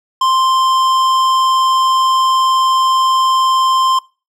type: tone with tanh clipping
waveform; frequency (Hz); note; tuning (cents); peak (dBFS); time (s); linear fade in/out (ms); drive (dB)
sine; 1046.5; C6; 0; -12; 0.21-3.99; 5; 14
effects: noise-tail reverb RT60 0.3 s tail -22 dB re dry